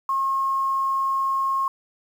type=tone; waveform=sine; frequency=1079 Hz; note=C#6; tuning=47 cents flat; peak=-20 dBFS; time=0.09-1.68 s; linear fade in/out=2 ms; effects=8-bit